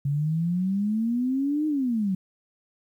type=exponential two-way sweep; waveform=sine; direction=up then down; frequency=138.59 to 311.1 to 182.5 Hz; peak=-22 dBFS; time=0.05-2.15 s; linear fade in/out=5 ms; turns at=1.67 s; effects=10-bit